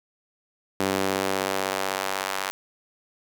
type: tone with high-pass filter sweep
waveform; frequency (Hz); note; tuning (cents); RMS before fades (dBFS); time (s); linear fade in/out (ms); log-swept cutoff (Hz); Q
sawtooth; 96.2; G2; -32; -27; 0.8-2.51; 0; 290 to 1000; 0.94
effects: 8-bit